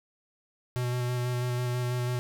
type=tone with vibrato; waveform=square; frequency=123.47 Hz; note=B2; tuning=in tune; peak=-28 dBFS; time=0.76-2.19 s; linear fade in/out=0 ms; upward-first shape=square; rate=6.1 Hz; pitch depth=12 cents each way; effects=none